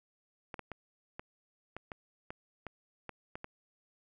clicks, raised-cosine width 0.5 ms, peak -26 dBFS, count 11, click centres 0.542 / 0.593 / 0.717 / 1.195 / 1.766 / 1.918 / 2.305 / 2.667 / 3.093 / 3.355 / 3.444 s, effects none

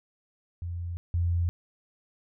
sine tone pair in turn, 86.5 / 86.17 Hz, F2 / F2, -16 / -23 cents, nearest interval unison, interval 7 cents, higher first, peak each -31 / -23 dBFS, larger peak second, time 0.62-0.97 / 1.14-1.49 s, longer neither, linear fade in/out 0 ms, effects none

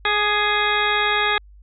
harmonic tone with a mistuned harmonic, 417.7 Hz, G#4, 10 cents sharp, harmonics 1 / 2 / 3 / 4 / 5 / 6 / 8 / 9, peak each -27 / -25 / -24 / -23 / -25 / -27 / -27 / -28 dBFS, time 0.05-1.38 s, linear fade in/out 2 ms, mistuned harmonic 3, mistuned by -22 cents, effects added 50 Hz sine -43 dBFS peak until 1.62 s

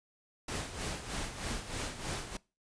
pink noise with tremolo, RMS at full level -36 dBFS, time 0.48-2.37 s, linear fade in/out 5 ms, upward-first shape sine, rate 3.2 Hz, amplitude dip 65%, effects noise-tail reverb RT60 0.3 s tail -23 dB re dry + resampled to 22050 Hz

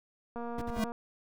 click train, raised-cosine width 1 ms, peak -27 dBFS, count 133, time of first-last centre 0.36-0.919 s, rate 236 Hz
brown noise bursts, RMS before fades -37 dBFS, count 3, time 0.58-0.795 s, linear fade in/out 5 ms, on 37 ms, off 52 ms
square tone with exponential growth, 220 Hz, A3, in tune, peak -25 dBFS, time 0.65-0.84 s, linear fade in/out 2 ms, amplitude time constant 40 ms
effects none

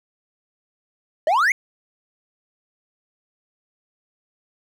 triangle exponential sweep, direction up, 587.3 to 2264 Hz, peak -13 dBFS, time 1.27-1.52 s, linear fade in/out 2 ms, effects none

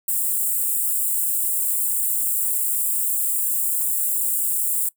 white high-pass noise, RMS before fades -22 dBFS, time 0.08-4.89 s, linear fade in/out 5 ms, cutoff 7500 Hz, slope 96 dB/octave, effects noise-tail reverb RT60 0.1 s tail -21 dB re dry

